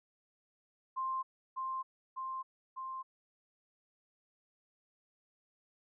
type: tone with echo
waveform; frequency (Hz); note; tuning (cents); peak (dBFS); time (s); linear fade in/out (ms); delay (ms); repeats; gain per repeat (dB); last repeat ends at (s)
sine; 1051; C6; +7; -33; 0.96-1.23; 20; 600; 3; -2; 3.03
effects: none